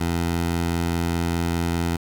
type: tone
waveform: 15% pulse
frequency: 84.9 Hz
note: F2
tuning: 48 cents flat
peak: -15 dBFS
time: 0-1.97 s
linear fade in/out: 10 ms
effects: 7-bit